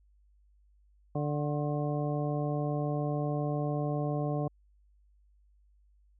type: harmonic tone with a mistuned harmonic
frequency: 147.2 Hz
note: D3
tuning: 4 cents sharp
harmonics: 1 / 2 / 3 / 4 / 5 / 7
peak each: -31 / -36 / -38 / -37 / -39 / -46 dBFS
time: 1.15-4.48 s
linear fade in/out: 5 ms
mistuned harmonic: 7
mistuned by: +60 cents
effects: added 50 Hz sine -61 dBFS peak until 6.19 s